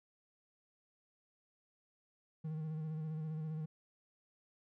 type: tone with vibrato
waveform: triangle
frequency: 156.6 Hz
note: D#3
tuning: 11 cents sharp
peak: -36 dBFS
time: 2.44-3.66 s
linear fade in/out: 10 ms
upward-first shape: square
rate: 15 Hz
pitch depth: 28 cents each way
effects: none